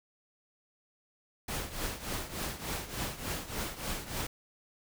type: noise with tremolo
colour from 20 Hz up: pink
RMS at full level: -34 dBFS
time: 1.48-4.27 s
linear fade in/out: 5 ms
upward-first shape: triangle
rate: 3.4 Hz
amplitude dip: 80%
effects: none